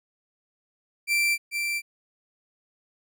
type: tone with echo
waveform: 40% pulse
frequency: 2349 Hz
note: D7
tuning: in tune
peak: -20 dBFS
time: 1.07-1.38 s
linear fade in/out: 50 ms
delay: 440 ms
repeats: 1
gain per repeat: -5 dB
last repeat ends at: 1.82 s
effects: none